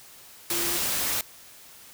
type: tone in noise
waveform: sine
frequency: 344 Hz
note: F4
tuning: 26 cents flat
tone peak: -34 dBFS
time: 0.51-0.77 s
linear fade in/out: 2 ms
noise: white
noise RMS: -27 dBFS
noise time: 0.5-1.21 s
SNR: -10 dB
effects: white hiss -49 dBFS RMS until 1.93 s